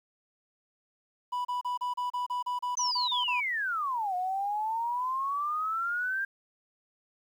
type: tone bursts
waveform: triangle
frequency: 986 Hz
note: B5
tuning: 3 cents flat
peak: -27 dBFS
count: 13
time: 1.32-3.406 s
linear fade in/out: 10 ms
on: 130 ms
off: 33 ms
type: exponential two-way sweep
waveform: sine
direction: down then up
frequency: 6230 to 717 to 1608 Hz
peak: -28 dBFS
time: 2.77-6.25 s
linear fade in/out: 5 ms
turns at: 4.15 s
effects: 10-bit